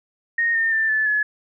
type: tone with pitch steps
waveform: sine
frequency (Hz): 1857 / 1817.7 / 1779.3 / 1741.7 / 1704.8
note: A#6 / A#6 / A6 / A6 / G#6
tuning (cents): -7 / -44 / +19 / -18 / +45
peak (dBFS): -17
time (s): 0.38-1.23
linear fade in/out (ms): 5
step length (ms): 170
effects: none